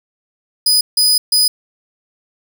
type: tone bursts at uneven times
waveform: sawtooth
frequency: 4978 Hz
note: D#8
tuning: in tune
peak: -7 dBFS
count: 3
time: 0.66-0.81 / 0.97-1.18 / 1.32-1.48 s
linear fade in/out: 5 ms
effects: none